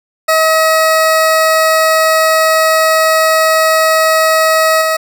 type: tone with level steps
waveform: 20% pulse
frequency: 638 Hz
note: D#5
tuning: 43 cents sharp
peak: -3 / -6 dBFS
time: 0.28-4.97 s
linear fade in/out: 10 ms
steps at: 4.81 s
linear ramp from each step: 10 ms
effects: none